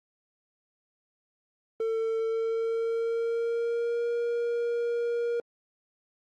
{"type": "tone with pitch glide", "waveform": "triangle", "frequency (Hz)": [449.1, 472.2], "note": ["A4", "A#4"], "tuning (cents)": [35, 22], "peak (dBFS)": -24, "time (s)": [1.8, 5.4], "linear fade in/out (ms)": 2, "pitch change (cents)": 87, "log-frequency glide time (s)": [2.21, 4.08], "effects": ["Opus 24 kbps"]}